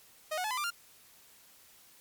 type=tone with pitch steps; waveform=sawtooth; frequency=622.3 / 731.5 / 860 / 1010.9 / 1188.4 / 1397 Hz; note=D#5 / F#5 / A5 / B5 / D6 / F6; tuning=0 / -20 / -40 / +40 / +20 / 0 cents; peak=-28 dBFS; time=0.31-0.706 s; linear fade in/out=10 ms; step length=66 ms; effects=white hiss -59 dBFS RMS until 2 s + MP3 96 kbps